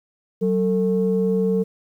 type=tone pair together; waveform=sine; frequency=188.35 / 448.4 Hz; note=F#3 / A4; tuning=+31 / +33 cents; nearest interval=octave + minor third; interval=1502 cents; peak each=-19 dBFS; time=0.41-1.64 s; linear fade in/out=20 ms; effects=tanh soft clip ceiling -10 dBFS + 9-bit